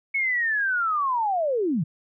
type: linear sweep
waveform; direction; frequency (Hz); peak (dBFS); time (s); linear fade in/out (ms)
sine; down; 2217 to 134.2; -21; 0.14-1.84; 10
effects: none